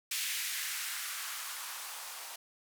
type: noise with band-pass filter sweep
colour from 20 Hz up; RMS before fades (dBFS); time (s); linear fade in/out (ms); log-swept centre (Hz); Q
violet; -39; 0.11-2.36; 5; 2400 to 720; 1.7
effects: none